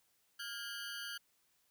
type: ring-modulated tone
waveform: 20% pulse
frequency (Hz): 1522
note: F#6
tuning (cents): +48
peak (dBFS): -34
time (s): 0.39-1.18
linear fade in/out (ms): 10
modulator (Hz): 113
effects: white hiss -75 dBFS RMS until 1.7 s